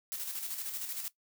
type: noise with tremolo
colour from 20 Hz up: blue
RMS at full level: -37 dBFS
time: 0.12-1.08 s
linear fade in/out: 0 ms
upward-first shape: square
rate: 13 Hz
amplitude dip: 45%
effects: noise-tail reverb RT60 0.1 s tail -17 dB re dry